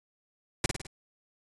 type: noise with echo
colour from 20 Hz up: pink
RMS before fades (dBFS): -25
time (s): 0.64-0.66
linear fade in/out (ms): 2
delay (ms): 52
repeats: 4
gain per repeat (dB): -5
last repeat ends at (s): 0.868
effects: resampled to 24000 Hz